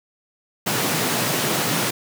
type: high-pass noise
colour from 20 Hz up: pink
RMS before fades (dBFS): -22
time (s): 0.66-1.91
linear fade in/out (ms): 10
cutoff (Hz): 110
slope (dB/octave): 96
effects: none